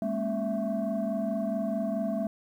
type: tone cluster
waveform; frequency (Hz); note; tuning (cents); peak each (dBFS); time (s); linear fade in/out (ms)
sine; 205.6 / 230.2 / 272.8 / 662; G#3 / A#3 / C#4 / E5; -17 / -22 / -28 / +7; -30 / -32 / -35 / -30; 0.02-2.27; 2
effects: tanh soft clip ceiling -22 dBFS + 10-bit